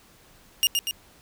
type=tone with echo; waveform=sawtooth; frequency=2835 Hz; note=F7; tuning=25 cents sharp; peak=-14 dBFS; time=0.63-0.67 s; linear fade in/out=0 ms; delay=120 ms; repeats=2; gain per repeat=-4 dB; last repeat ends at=0.91 s; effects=pink hiss -55 dBFS RMS until 1.21 s